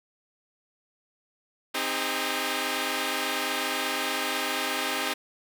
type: chord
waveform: 5% pulse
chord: Ab major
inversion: first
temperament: equal with one note detuned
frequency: 261.6 / 311.1 / 406.5 Hz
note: C4 / Eb4 / Ab4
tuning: 0 / 0 / -37 cents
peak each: -20 dBFS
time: 1.74-5.14 s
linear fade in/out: 10 ms
effects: none